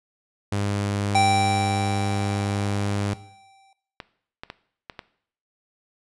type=tone; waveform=sawtooth; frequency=101.3 Hz; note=G#2; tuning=43 cents flat; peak=-19 dBFS; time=0.52-3.14 s; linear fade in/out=5 ms
type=tone with exponential decay; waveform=square; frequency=780 Hz; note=G5; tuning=9 cents flat; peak=-16 dBFS; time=1.15-3.73 s; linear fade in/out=2 ms; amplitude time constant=560 ms
type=clicks; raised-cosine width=0.3 ms; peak=-18 dBFS; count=5; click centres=4.002 / 4.435 / 4.501 / 4.898 / 4.992 s
effects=noise-tail reverb RT60 0.6 s tail -17 dB re dry + resampled to 24000 Hz